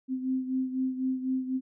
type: beating tone pair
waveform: sine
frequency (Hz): 259 / 263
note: C4 / C4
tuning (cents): -17 / +9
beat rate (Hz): 4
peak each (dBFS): -28 / -34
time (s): 0.08-1.61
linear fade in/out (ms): 50
effects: none